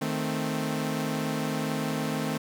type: chord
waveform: sawtooth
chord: A diminished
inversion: second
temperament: equal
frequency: 155.56 / 220 / 261.6 Hz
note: Eb3 / A3 / C4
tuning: 0 / 0 / 0 cents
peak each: -28 dBFS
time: 0.01-2.38 s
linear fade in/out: 10 ms
effects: none